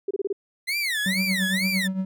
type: tone bursts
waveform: sine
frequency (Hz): 395.8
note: G4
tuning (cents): +17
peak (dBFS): -22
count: 5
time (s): 0.08-0.328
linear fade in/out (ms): 5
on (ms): 28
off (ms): 27
type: tone with vibrato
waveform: 30% pulse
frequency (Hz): 1996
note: B6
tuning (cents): +18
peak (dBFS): -21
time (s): 0.67-1.88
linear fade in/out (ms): 20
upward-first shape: sine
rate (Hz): 2.2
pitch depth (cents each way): 300
type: tone with tremolo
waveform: triangle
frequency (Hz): 189.3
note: F#3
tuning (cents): +40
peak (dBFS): -19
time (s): 1.06-2.05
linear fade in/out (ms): 2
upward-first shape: triangle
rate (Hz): 8.8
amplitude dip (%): 75
effects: none